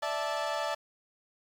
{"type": "chord", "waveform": "30% pulse", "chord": "D suspended second", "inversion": "none", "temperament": "equal with one note detuned", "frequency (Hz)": [587.3, 659.3, 875.9], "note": ["D5", "E5", "A5"], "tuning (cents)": [0, 0, -8], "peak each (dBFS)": -32, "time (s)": [0.02, 0.75], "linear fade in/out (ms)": 10, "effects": ["low-pass 6000 Hz 12 dB/octave", "9-bit"]}